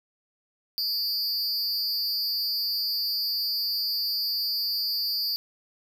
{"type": "tone with amplitude modulation", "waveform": "square", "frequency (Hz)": 4699, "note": "D8", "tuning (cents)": 0, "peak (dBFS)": -22, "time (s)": [0.78, 5.36], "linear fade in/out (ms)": 0, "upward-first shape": "sine", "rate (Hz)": 300, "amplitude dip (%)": 90, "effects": []}